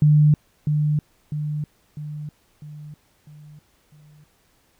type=tone with echo; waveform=sine; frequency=150 Hz; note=D3; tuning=37 cents sharp; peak=-11 dBFS; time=0.02-0.34 s; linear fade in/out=2 ms; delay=650 ms; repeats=6; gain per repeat=-6 dB; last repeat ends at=4.24 s; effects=pink hiss -62 dBFS RMS until 4.79 s